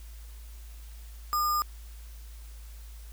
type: tone with sample-and-hold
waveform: sine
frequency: 1211 Hz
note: D#6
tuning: 47 cents flat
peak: -24 dBFS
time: 1.33-1.62 s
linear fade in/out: 0 ms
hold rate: 6300 Hz
effects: added 55 Hz sine -42 dBFS peak until 3.12 s + white hiss -56 dBFS RMS until 3.12 s